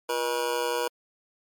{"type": "tone with amplitude modulation", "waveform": "25% pulse", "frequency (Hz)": 481.9, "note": "B4", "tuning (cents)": -43, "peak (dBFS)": -18, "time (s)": [0.09, 0.88], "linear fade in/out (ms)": 5, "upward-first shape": "sine", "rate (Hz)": 132, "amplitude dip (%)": 85, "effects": ["MP3 96 kbps"]}